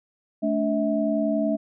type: tone cluster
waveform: sine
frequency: 217.8 / 288.5 / 645 Hz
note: A3 / D4 / E5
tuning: -17 / -31 / -38 cents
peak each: -25 dBFS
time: 0.42-1.57 s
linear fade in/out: 20 ms
effects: none